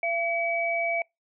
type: tone pair together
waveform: sine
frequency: 677.8 / 2280 Hz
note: E5 / C#7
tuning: +48 / +48 cents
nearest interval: octave + major sixth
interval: 2100 cents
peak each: -27 dBFS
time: 0.03-1.02 s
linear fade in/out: 2 ms
effects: noise-tail reverb RT60 0.2 s tail -26 dB re dry